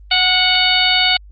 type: harmonic tone with a mistuned harmonic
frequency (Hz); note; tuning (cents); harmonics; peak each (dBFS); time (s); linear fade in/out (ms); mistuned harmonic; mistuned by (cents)
740; F#5; 0; 1 / 2 / 3 / 4 / 5 / 6; -21 / -22 / -18 / -17 / -18 / -19; 0.11-1.17; 5; 2; -29
effects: added 50 Hz sine -37 dBFS peak until 1.31 s + Opus 24 kbps